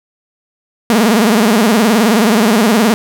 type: tone with vibrato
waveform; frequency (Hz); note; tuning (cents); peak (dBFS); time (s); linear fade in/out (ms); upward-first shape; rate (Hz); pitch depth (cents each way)
sawtooth; 220; A3; 0; -4; 0.9-2.94; 0; sine; 19; 160
effects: none